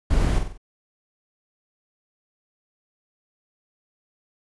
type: noise with echo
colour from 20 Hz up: brown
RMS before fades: -20 dBFS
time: 0.1-0.39 s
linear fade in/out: 10 ms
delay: 47 ms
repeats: 4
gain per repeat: -6 dB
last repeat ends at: 0.578 s
effects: resampled to 24000 Hz